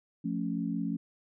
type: chord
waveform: sine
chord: F augmented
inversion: none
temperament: equal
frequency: 174.61 / 220 / 277.2 Hz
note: F3 / A3 / C#4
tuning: 0 / 0 / 0 cents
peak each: -34 dBFS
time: 0.24-0.97 s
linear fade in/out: 10 ms
effects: none